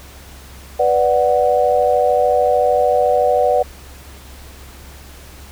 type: chord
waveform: sine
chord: B minor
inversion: none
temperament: equal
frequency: 493.9 / 587.3 / 740 Hz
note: B4 / D5 / F#5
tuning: 0 / 0 / 0 cents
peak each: -16 dBFS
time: 0.79-3.63 s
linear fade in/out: 10 ms
effects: added 68 Hz sine -38 dBFS peak until 5.51 s + pink hiss -41 dBFS RMS until 5.51 s